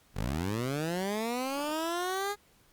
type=linear sweep; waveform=15% pulse; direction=up; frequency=40.97 to 415.3 Hz; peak=-24 dBFS; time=0.14-2.36 s; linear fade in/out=50 ms; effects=pink hiss -64 dBFS RMS until 2.72 s + Opus 48 kbps